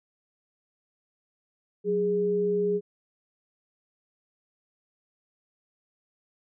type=tone pair together; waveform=sine; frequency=183.8 / 412.6 Hz; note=F#3 / G#4; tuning=-11 / -11 cents; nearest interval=octave + major second; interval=1400 cents; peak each=-31 / -23 dBFS; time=1.84-2.81 s; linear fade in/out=50 ms; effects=none